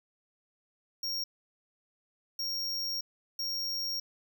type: tone bursts at uneven times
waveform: square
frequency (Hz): 5570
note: F8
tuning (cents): -5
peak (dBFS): -32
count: 3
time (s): 1.03-1.24 / 2.39-3.01 / 3.39-4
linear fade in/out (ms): 5
effects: none